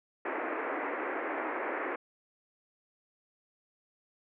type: band-pass noise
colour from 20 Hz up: pink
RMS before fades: -35 dBFS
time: 0.25-1.96 s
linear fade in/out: 5 ms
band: 290 to 2200 Hz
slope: 48 dB/octave
effects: none